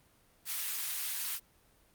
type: high-pass noise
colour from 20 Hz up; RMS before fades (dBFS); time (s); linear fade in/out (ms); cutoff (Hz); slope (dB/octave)
white; -36; 0.45-1.4; 50; 1500; 12
effects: pink hiss -66 dBFS RMS until 1.94 s + Opus 32 kbps